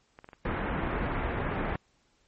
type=clicks; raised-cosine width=0.5 ms; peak=-31 dBFS; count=6; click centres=0.189 / 0.244 / 0.289 / 0.332 / 0.588 / 0.638 s
type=low-pass noise; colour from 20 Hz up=pink; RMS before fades=-31 dBFS; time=0.45-1.76 s; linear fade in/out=2 ms; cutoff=2100 Hz; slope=24 dB/octave
effects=pink hiss -69 dBFS RMS until 2.27 s + MP3 32 kbps